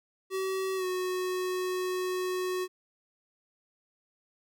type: tone with pitch glide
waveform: square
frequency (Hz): 380.9 to 367.5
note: G4 to F#4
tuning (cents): -50 to -12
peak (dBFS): -30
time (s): 0.3-2.68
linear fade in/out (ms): 50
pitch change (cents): -62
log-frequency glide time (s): 0.76-0.85
effects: none